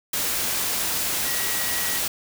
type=tone in noise; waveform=sine; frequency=1916 Hz; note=A#6; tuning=47 cents sharp; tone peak=-33 dBFS; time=1.25-1.98 s; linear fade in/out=5 ms; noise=white; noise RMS=-25 dBFS; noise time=0.13-2.08 s; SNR=-11 dB; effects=none